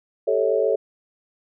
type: chord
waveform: sine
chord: A dominant seventh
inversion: third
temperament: equal with one note detuned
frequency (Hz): 392 / 440 / 554.4 / 647.2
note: G4 / A4 / C#5 / E5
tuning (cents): 0 / 0 / 0 / -32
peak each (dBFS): -25 / -21 / -22 / -26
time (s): 0.27-0.76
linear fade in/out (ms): 10
effects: none